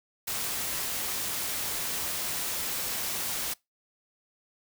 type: noise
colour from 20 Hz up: white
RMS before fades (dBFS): -32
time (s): 0.27-3.54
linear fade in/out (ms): 10
effects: noise-tail reverb RT60 0.2 s tail -24 dB re dry